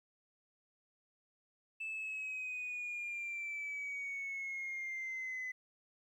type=exponential sweep; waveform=sine; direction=down; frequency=2637 to 2012 Hz; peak=-37 dBFS; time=1.8-5.52 s; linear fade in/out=10 ms; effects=tanh soft clip ceiling -36 dBFS + 12-bit

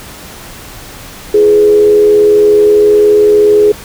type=tone with frequency modulation; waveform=sine; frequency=418.4 Hz; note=G#4; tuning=13 cents sharp; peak=-3 dBFS; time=1.34-3.72 s; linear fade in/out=5 ms; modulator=80.9 Hz; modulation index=0.36; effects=pink hiss -30 dBFS RMS until 3.84 s

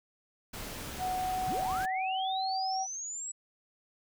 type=noise; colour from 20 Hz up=pink; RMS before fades=-41 dBFS; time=0.53-1.86 s; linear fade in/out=10 ms
type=tone with pitch glide; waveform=sine; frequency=740 to 763.4 Hz; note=F#5 to G5; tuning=0 to -46 cents; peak=-30 dBFS; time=0.98-2.87 s; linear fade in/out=50 ms; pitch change=+54 cents; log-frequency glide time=1.16-2.4 s
type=linear sweep; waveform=sine; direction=up; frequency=77.2 to 7860 Hz; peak=-36 dBFS; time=1.47-3.32 s; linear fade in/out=10 ms
effects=none

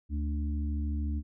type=harmonic tone; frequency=73.42 Hz; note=D2; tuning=in tune; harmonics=1 / 3 / 4; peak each=-29 / -39 / -41 dBFS; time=0.09-1.23 s; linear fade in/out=50 ms; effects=none

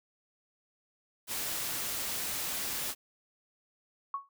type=noise; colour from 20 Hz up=white; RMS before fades=-35 dBFS; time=1.27-2.95 s; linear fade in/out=50 ms
type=tone with exponential decay; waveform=sine; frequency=1108.7 Hz; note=C#6; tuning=in tune; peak=-28 dBFS; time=4.14-4.29 s; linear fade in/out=2 ms; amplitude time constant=31 ms
effects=none

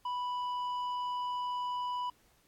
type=tone with tanh clipping; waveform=triangle; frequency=987.8 Hz; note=B5; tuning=in tune; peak=-34 dBFS; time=0.05-2.1 s; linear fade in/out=5 ms; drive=11 dB; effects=pink hiss -68 dBFS RMS until 2.47 s + AAC 64 kbps

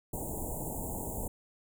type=band-stop noise; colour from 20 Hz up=pink; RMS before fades=-37 dBFS; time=0.13-1.28 s; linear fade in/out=5 ms; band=940 to 7000 Hz; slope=96 dB/octave; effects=none

